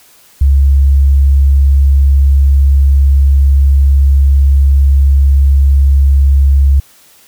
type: tone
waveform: sine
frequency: 68.9 Hz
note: C#2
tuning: 10 cents flat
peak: -4 dBFS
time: 0.41-6.8 s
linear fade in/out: 5 ms
effects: white hiss -44 dBFS RMS until 7.27 s